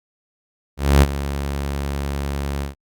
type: tone with ADSR envelope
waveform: sawtooth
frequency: 70 Hz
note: C#2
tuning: 18 cents sharp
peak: -4 dBFS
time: 0.77-2.75 s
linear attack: 250 ms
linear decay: 35 ms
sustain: -14 dB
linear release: 130 ms
effects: Opus 48 kbps